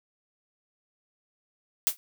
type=noise with exponential decay; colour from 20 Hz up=blue; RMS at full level=-18 dBFS; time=1.87-1.97 s; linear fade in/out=0 ms; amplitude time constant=20 ms; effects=none